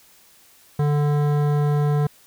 sine tone with hard clipping, 146.83 Hz, D3, in tune, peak -19 dBFS, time 0.79-2.07 s, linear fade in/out 5 ms, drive 15 dB, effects white hiss -53 dBFS RMS until 2.26 s

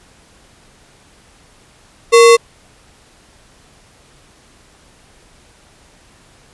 sine tone with sample-and-hold, 466.2 Hz, A#4, in tune, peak -3 dBFS, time 2.12-2.37 s, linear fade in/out 20 ms, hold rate 1575 Hz, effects pink hiss -48 dBFS RMS until 6.53 s + resampled to 24000 Hz

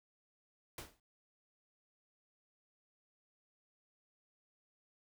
pink noise with exponential decay, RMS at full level -42 dBFS, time 0.78-1 s, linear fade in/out 2 ms, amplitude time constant 46 ms, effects none

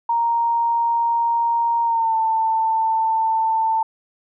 sine tone with pitch glide, 932.3 to 891.2 Hz, A#5 to A5, 0 to +22 cents, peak -16 dBFS, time 0.09-3.83 s, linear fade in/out 5 ms, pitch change -78 cents, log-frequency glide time 1.84-2.16 s, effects none

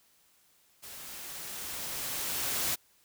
white noise with level ramp, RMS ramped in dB -46 to -30 dBFS, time 0.82-2.76 s, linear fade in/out 20 ms, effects white hiss -66 dBFS RMS until 3.04 s

